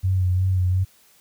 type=tone with vibrato; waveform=sine; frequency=92.5 Hz; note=F#2; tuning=in tune; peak=-17 dBFS; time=0.03-0.85 s; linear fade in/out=20 ms; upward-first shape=sine; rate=2.8 Hz; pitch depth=35 cents each way; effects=white hiss -56 dBFS RMS until 1.2 s